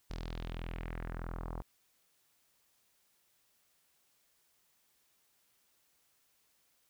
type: tone with low-pass filter sweep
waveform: sawtooth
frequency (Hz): 41.61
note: E1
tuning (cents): +17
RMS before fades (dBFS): -41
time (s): 0.1-1.62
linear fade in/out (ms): 0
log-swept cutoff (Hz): 5200 to 960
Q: 2.2
effects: white hiss -73 dBFS RMS until 6.89 s